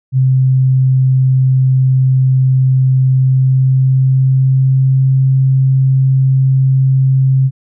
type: tone with pitch glide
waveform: sine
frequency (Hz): 130.81 to 132.87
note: C3 to C3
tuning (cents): 0 to +27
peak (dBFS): -7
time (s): 0.12-7.51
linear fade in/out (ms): 50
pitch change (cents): +27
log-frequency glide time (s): 3.07-5.12
effects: none